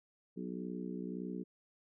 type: harmonic tone with a mistuned harmonic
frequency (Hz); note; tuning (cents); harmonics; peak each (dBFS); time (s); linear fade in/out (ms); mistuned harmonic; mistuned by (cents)
61.74; B1; 0; 3 / 4 / 5 / 6 / 7; -42 / -44 / -46 / -48 / -49; 0.36-1.44; 20; 7; -24
effects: none